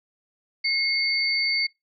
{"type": "tone pair together", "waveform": "sine", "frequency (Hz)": [2156, 4568], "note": ["C#7", "D8"], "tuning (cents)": [-49, -49], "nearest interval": "octave + minor second", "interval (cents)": 1300, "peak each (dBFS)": -24, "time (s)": [0.64, 1.67], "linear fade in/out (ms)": 10, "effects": ["noise-tail reverb RT60 0.2 s tail -23 dB re dry"]}